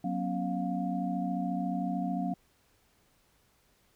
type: tone cluster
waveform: sine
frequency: 184.1 / 239 / 272.8 / 706 Hz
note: F#3 / A#3 / C#4 / F5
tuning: -8 / +43 / -28 / +19 cents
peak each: -33 / -36 / -35 / -36 dBFS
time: 0.04-2.34 s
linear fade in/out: 5 ms
effects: pink hiss -68 dBFS RMS until 3.95 s